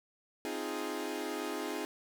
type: chord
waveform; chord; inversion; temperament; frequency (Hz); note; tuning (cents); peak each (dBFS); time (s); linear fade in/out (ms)
sawtooth; F minor seventh; second; equal; 261.6 / 311.1 / 349.2 / 415.3; C4 / Eb4 / F4 / Ab4; 0 / 0 / 0 / 0; -39 / -36 / -38 / -36; 0.45-1.85; 0
effects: none